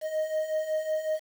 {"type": "beating tone pair", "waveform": "triangle", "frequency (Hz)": [620, 625.4], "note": ["D#5", "D#5"], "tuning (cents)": [-6, 9], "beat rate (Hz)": 5.4, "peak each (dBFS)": [-31, -26], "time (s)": [0.01, 1.2], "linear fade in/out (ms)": 50, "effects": ["8-bit"]}